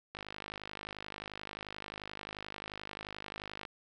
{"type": "click train", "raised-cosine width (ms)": 0.3, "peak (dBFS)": -25, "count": 181, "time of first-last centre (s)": [0.15, 3.652], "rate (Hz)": 51.4, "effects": []}